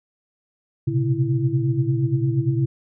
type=tone cluster; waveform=sine; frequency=116.9 / 128.7 / 137.3 / 331.6 Hz; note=A#2 / C3 / C#3 / E4; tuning=+5 / -28 / -16 / +10 cents; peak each=-26 / -22 / -22 / -26 dBFS; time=0.87-2.66 s; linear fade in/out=10 ms; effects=none